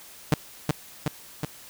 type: tone with echo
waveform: sawtooth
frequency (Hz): 151.5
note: D#3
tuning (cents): -46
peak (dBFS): -13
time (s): 0.32-0.34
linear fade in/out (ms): 0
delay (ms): 370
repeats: 3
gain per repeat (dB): -3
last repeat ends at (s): 1.45
effects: white hiss -47 dBFS RMS until 1.69 s